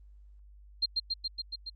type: tone with echo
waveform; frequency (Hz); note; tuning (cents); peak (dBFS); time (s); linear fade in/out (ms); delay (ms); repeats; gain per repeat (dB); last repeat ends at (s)
sine; 4186; C8; 0; -24; 0.82-0.86; 10; 140; 6; -2; 1.7
effects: added 50 Hz sine -51 dBFS peak until 1.75 s + Opus 32 kbps